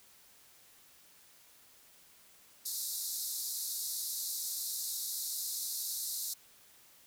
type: band-pass noise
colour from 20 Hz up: white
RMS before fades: -38 dBFS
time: 2.65-6.34 s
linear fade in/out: 10 ms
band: 3800 to 15000 Hz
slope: 96 dB/octave
effects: white hiss -61 dBFS RMS until 7.06 s